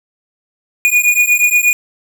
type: beating tone pair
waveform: square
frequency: 2446 / 2454.4 Hz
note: D#7 / D#7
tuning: -30 / -24 cents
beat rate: 8.4 Hz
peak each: -13 dBFS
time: 0.85-1.73 s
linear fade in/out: 0 ms
effects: none